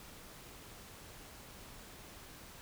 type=silence; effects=pink hiss -53 dBFS RMS until 2.61 s